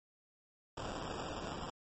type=noise with sample-and-hold; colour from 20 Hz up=white; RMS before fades=-42 dBFS; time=0.77-1.7 s; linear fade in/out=5 ms; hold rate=2100 Hz; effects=MP3 32 kbps